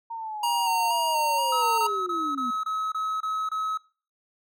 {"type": "linear sweep", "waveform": "sine", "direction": "down", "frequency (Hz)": [927, 233.1], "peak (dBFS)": -31, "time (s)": [0.1, 2.51], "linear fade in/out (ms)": 10}
{"type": "tone with vibrato", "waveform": "square", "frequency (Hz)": 932, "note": "A#5", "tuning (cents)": -1, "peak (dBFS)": -23, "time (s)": [0.43, 1.87], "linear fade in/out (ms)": 5, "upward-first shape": "square", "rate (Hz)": 2.1, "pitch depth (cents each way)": 23}
{"type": "tone bursts", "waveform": "triangle", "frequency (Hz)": 1283, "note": "E6", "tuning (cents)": -47, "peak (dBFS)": -24, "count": 8, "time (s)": [1.52, 3.775], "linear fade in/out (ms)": 5, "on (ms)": 260, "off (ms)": 25}
{"effects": ["noise-tail reverb RT60 0.4 s tail -22 dB re dry"]}